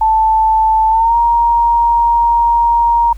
sine tone with pitch glide, 880 to 937.7 Hz, A5 to A#5, 0 to +10 cents, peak -8 dBFS, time 0.01-3.13 s, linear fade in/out 5 ms, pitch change +110 cents, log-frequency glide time 0.89-1.16 s, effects added 50 Hz sine -26 dBFS peak until 3.17 s + pink hiss -49 dBFS RMS until 3.17 s

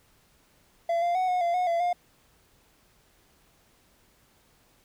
triangle tone with pitch steps, 678 / 695 / 742 / 726 / 688 / 726 / 679 / 708 Hz, E5 / F5 / F#5 / F#5 / F5 / F#5 / F5 / F5, +49 / -9 / +5 / -33 / -26 / -33 / -49 / +23 cents, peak -21 dBFS, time 0.89-1.93 s, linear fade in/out 5 ms, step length 130 ms, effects pink hiss -63 dBFS RMS until 4.84 s

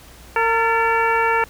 harmonic tone with a mistuned harmonic, 456.5 Hz, A#4, 36 cents flat, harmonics 1 / 2 / 3 / 4 / 5 / 6, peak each -22 / -19 / -22 / -23 / -25 / -30 dBFS, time 0.36-1.44 s, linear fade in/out 2 ms, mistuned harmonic 4, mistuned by -75 cents, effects added 60 Hz sine -45 dBFS peak until 1.49 s + pink hiss -45 dBFS RMS until 1.49 s

